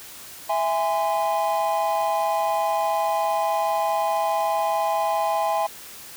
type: chord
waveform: triangle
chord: E augmented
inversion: none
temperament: just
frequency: 659.3 / 824.1 / 1030.1 Hz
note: E5 / G#5 / B#5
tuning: 0 / -14 / -27 cents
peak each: -23 / -21 / -26 dBFS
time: 0.49-5.67 s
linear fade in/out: 10 ms
effects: white hiss -41 dBFS RMS until 6.16 s